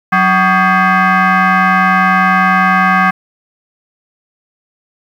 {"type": "tone with frequency modulation", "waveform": "sine", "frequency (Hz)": 185, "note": "F#3", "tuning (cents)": 0, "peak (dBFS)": -6, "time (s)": [0.12, 3.11], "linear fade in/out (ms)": 10, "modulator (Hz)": 470, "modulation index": 3.7, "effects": ["tanh soft clip ceiling -3 dBFS", "7-bit"]}